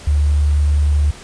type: tone with sample-and-hold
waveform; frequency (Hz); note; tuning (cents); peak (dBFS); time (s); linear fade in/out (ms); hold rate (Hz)
sine; 73.4; D2; 0; -11; 0.07-1.11; 5; 8820
effects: pink hiss -37 dBFS RMS until 1.23 s + resampled to 22050 Hz